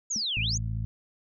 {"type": "exponential two-way sweep", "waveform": "sine", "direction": "down then up", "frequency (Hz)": [7040, 2349, 7040], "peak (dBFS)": -27, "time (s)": [0.1, 0.58], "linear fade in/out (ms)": 10, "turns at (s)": 0.4}
{"type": "tone with exponential decay", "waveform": "sine", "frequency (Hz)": 216, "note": "A3", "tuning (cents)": -32, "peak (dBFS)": -31, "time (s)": [0.16, 0.25], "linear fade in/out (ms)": 0, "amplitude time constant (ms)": 18}
{"type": "harmonic tone", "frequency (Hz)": 55, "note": "A1", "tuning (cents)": 0, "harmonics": [1, 2, 3, 4], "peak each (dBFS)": [-33, -30, -40, -45], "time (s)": [0.37, 0.85], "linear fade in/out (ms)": 0}
{"effects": []}